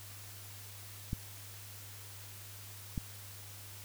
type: clicks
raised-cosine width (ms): 5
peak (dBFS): -22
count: 2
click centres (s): 1.131 / 2.978
effects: added 100 Hz sine -51 dBFS peak until 3.84 s + white hiss -51 dBFS RMS until 3.84 s